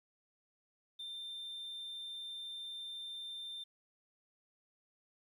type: tone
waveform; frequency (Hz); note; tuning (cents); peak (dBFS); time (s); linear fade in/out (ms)
sine; 3586; A7; +32; -40; 0.99-3.64; 10
effects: tanh soft clip ceiling -41 dBFS + 12-bit